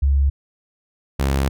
sine / sawtooth tone pair in turn, 69.3 / 68.11 Hz, C#2 / C#2, 0 / -30 cents, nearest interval unison, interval 30 cents, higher first, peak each -13 dBFS, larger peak neither, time 0.02-0.3 / 1.19-1.49 s, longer second, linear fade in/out 10 ms, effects none

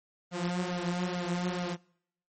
sawtooth tone with flanger, 177.5 Hz, F3, 28 cents sharp, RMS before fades -32 dBFS, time 0.31-1.77 s, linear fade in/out 50 ms, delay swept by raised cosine 1.4 to 7.1 ms, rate 2.3 Hz, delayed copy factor +0.7, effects noise-tail reverb RT60 0.7 s tail -25 dB re dry + MP3 32 kbps

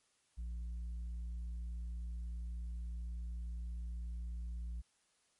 sine tone with tanh clipping, 58.27 Hz, A#1, in tune, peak -40 dBFS, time 0.37-4.82 s, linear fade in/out 20 ms, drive 3 dB, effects white hiss -75 dBFS RMS until 5.39 s + MP3 48 kbps

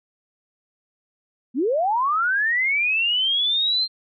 sine linear sweep, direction up, 218.5 to 4186 Hz, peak -18 dBFS, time 1.54-3.88 s, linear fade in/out 50 ms, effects none

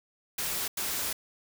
white noise bursts at uneven times, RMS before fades -32 dBFS, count 2, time 0.38-0.68 / 0.77-1.13 s, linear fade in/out 5 ms, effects none

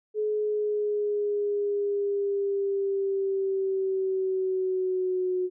sine exponential sweep, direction down, 426.3 to 364.9 Hz, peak -24 dBFS, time 0.14-5.5 s, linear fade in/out 50 ms, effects none

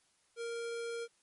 square tone, 466.2 Hz, A#4, in tune, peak -38 dBFS, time 0.36-1.08 s, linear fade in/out 50 ms, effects white hiss -72 dBFS RMS until 1.22 s + MP3 48 kbps

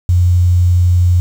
sine tone with quantisation, 88.8 Hz, F2, 29 cents sharp, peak -7 dBFS, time 0.09-1.2 s, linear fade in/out 0 ms, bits 6, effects none

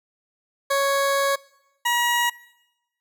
20% pulse tone pair in turn, 554.4 / 957.5 Hz, C#5 / A#5, 0 / +46 cents, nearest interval major sixth, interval 946 cents, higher second, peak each -14 dBFS, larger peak neither, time 0.7-1.36 / 1.85-2.3 s, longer first, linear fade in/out 10 ms, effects noise-tail reverb RT60 1.0 s tail -23 dB re dry

